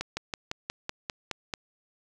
slowing click train, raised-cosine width 0.2 ms, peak -14 dBFS, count 9, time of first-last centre 0.01-1.538 s, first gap 160 ms, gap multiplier 1.05, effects none

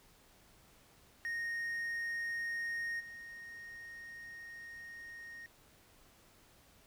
triangle tone with level steps, 1858 Hz, A#6, 6 cents flat, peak -34 / -45 dBFS, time 1.25-5.46 s, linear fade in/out 0 ms, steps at 2.99 s, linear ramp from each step 20 ms, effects pink hiss -64 dBFS RMS until 6.86 s

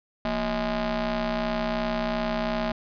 sawtooth ring-modulated tone, 201.3 Hz, G3, 46 cents sharp, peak -18 dBFS, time 0.25-2.72 s, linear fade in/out 2 ms, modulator 434 Hz, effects resampled to 11025 Hz + 10-bit

